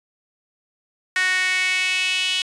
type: tone with high-pass filter sweep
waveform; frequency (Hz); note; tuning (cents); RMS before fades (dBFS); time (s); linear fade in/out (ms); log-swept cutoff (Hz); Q
sawtooth; 370; F#4; 0; -21; 1.16-2.42; 2; 1800 to 3000; 4.8
effects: resampled to 22050 Hz

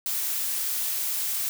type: noise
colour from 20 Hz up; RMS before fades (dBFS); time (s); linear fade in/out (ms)
blue; -28; 0.06-1.49; 0
effects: none

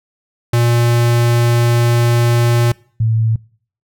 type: tone pair in turn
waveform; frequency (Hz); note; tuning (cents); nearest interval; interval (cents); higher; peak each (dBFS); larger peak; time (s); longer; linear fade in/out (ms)
square / sine; 118.8 / 111.74; A#2 / A2; +33 / +27; minor second; 106; first; -11; neither; 0.53-2.72 / 3-3.36; first; 5
effects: noise-tail reverb RT60 0.5 s tail -24 dB re dry

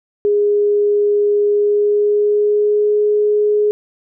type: tone with pitch glide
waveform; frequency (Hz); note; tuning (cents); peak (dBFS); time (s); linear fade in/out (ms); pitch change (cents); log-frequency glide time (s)
sine; 412.4 to 418.6; G#4 to G#4; -12 to +14; -11; 0.25-3.71; 0; +26; 1.48-2.94
effects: none

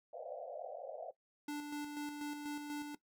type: band-pass noise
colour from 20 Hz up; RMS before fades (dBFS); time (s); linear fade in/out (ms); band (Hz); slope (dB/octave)
pink; -46; 0.13-1.11; 5; 500 to 740; 96
type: tone with tremolo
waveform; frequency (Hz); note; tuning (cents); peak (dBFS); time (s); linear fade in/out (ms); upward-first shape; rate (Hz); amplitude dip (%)
square; 293.7; D4; 0; -39; 1.48-2.95; 5; square; 4.1; 40
effects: noise-tail reverb RT60 0.1 s tail -17 dB re dry

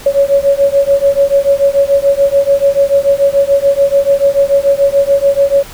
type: beating tone pair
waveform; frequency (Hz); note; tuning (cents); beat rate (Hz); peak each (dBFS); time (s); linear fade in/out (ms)
sine; 554.4 / 561.3; C#5 / C#5; 0 / +22; 6.9; -10; 0.06-5.63; 5
effects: pink hiss -32 dBFS RMS until 5.73 s

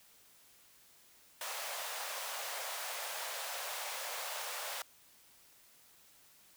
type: high-pass noise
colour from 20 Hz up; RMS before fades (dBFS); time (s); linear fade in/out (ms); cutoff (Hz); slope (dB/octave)
pink; -41; 1.41-4.82; 2; 530; 48
effects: white hiss -63 dBFS RMS until 6.56 s

